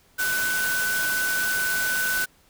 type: tone in noise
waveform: sine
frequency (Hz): 1500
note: F#6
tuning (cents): +23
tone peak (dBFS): -23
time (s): 0.18-2.26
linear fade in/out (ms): 20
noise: white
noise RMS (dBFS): -29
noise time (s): 0.18-2.26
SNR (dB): +3
effects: pink hiss -59 dBFS RMS until 2.49 s